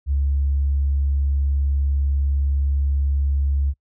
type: tone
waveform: sine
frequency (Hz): 69.8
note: C#2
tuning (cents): +13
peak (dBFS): -16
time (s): 0.06-3.74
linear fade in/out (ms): 50
effects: noise-tail reverb RT60 0.1 s tail -26 dB re dry + tanh soft clip ceiling -12 dBFS